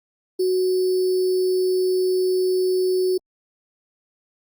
sine tone with sample-and-hold, 370 Hz, F#4, in tune, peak -17 dBFS, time 0.39-3.18 s, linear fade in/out 10 ms, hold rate 4900 Hz, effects Opus 24 kbps

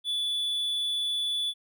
triangle tone, 3454 Hz, A7, 33 cents flat, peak -25 dBFS, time 0.04-1.54 s, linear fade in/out 50 ms, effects none

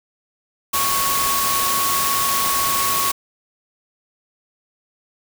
sine tone in noise, 1108.7 Hz, C#6, in tune, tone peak -21 dBFS, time 0.73-3.12 s, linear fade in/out 10 ms, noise white, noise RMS -21 dBFS, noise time 0.73-3.12 s, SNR -3 dB, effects none

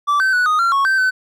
triangle tone with pitch steps, 1162 / 1540 / 1476 / 1242 / 1372 / 1104 / 1555 / 1518 Hz, D6 / G6 / F#6 / D#6 / F6 / C#6 / G6 / F#6, -19 / -31 / -5 / -3 / -31 / -7 / -14 / +44 cents, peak -11 dBFS, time 0.07-1.11 s, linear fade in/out 20 ms, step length 130 ms, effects none

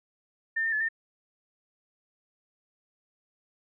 sine tone with pitch steps, 1799 / 1812 / 1723 / 1809 Hz, A6 / A#6 / A6 / A6, +38 / -50 / -37 / +48 cents, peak -25 dBFS, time 0.56-0.888 s, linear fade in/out 10 ms, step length 82 ms, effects none

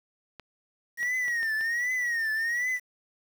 clicks, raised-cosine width 0.3 ms, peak -27 dBFS, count 5, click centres 0.397 / 1.03 / 1.282 / 1.43 / 1.61 s
triangle tone with vibrato, 1879 Hz, A#6, 13 cents sharp, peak -24 dBFS, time 0.97-2.8 s, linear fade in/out 50 ms, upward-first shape triangle, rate 1.3 Hz, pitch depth 140 cents each way
effects 8-bit

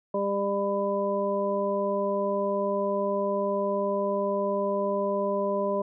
harmonic tone, 199.7 Hz, G3, 32 cents sharp, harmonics 1 / 2 / 3 / 5, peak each -32 / -30 / -27 / -32 dBFS, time 0.14-5.82 s, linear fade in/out 5 ms, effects none

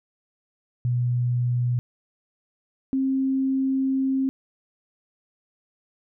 sine tone pair in turn, 122.4 / 266.5 Hz, B2 / C4, -15 / +32 cents, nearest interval octave + minor second, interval 1347 cents, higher second, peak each -20 dBFS, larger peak neither, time 0.85-1.79 / 2.93-4.29 s, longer second, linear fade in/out 0 ms, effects none

